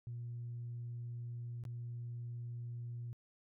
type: tone with dropouts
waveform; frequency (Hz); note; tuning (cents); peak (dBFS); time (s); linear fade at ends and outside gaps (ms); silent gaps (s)
sine; 119.3; A#2; +41; -40; 0.07-3.13; 0; 1.638-1.652
effects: tanh soft clip ceiling -37 dBFS